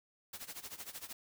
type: noise with tremolo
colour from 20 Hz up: white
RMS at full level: -44 dBFS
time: 0.33-1.13 s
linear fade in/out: 5 ms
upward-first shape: sine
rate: 13 Hz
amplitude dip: 85%
effects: none